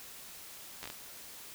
slowing click train, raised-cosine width 0.2 ms, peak -24 dBFS, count 5, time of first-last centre 0.83-0.901 s, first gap 11 ms, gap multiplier 1.33, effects white hiss -49 dBFS RMS until 1.54 s

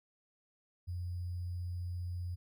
sine tone with sample-and-hold, 88.5 Hz, F2, 23 cents sharp, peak -36 dBFS, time 0.87-2.36 s, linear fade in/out 20 ms, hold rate 4900 Hz, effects none

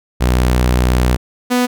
sawtooth tone pair in turn, 61.9 / 247.6 Hz, B1 / B3, +5 / +5 cents, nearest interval 2 octaves, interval 2400 cents, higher second, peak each -7 / -8 dBFS, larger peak first, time 0.2-1.17 / 1.5-1.67 s, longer first, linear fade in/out 20 ms, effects none

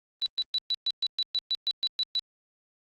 sine tone bursts, 3951 Hz, B7, in tune, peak -24 dBFS, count 13, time 0.22-2.193 s, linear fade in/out 0 ms, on 41 ms, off 120 ms, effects Opus 24 kbps

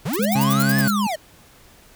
square linear two-way sweep, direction up then down, 110 to 1760 to 587 Hz, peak -23 dBFS, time 0.05-1.16 s, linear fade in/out 10 ms, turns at 0.78 s
violet noise bursts, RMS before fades -25 dBFS, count 9, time 0.13-0.907 s, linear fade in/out 5 ms, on 33 ms, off 60 ms
sine tone with pitch glide, 207.7 to 205.4 Hz, G#3 to G#3, 0 to -19 cents, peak -19 dBFS, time 0.19-1.07 s, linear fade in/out 5 ms, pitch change -19 cents, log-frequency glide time 0.44-0.54 s
30% pulse tone, 135.8 Hz, C#3, 35 cents flat, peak -17 dBFS, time 0.35-0.88 s, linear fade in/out 5 ms
effects pink hiss -50 dBFS RMS until 1.95 s

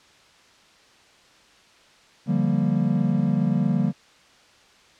triangle chord, G minor seventh, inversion second, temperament equal, 146.83 / 174.61 / 196 / 233.1 Hz, D3 / F3 / G3 / Bb3, 0 / 0 / 0 / 0 cents, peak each -23 / -23 / -22 / -23 dBFS, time 2.26-3.93 s, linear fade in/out 50 ms, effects white hiss -54 dBFS RMS until 4.99 s + low-pass 5000 Hz 12 dB/octave

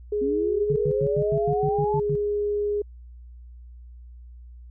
sine tone with pitch glide, 417 to 413.2 Hz, G#4 to G#4, +7 to -9 cents, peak -22 dBFS, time 0.12-2.82 s, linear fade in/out 5 ms, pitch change -16 cents, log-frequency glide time 1.67-2.12 s
sine linear sweep, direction up, 259.4 to 880 Hz, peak -26 dBFS, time 0.21-2 s, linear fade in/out 10 ms
sine tone bursts, 146.3 Hz, D3, 6 cents flat, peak -24 dBFS, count 10, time 0.7-2.153 s, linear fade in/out 0 ms, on 58 ms, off 97 ms
effects added 60 Hz sine -41 dBFS peak until 4.7 s

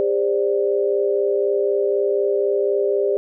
sine chord, G suspended fourth, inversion none, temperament equal with one note detuned, 401.6 / 523.3 / 587.3 Hz, G4 / C5 / D5, +42 / 0 / 0 cents, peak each -18 / -24 / -23 dBFS, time 0-3.17 s, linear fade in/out 0 ms, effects none

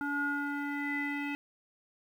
square tone with low-pass filter sweep, 286.4 Hz, D4, 43 cents flat, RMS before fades -34 dBFS, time 0.01-1.35 s, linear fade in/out 0 ms, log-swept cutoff 1300 to 2400 Hz, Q 8.7, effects 10-bit

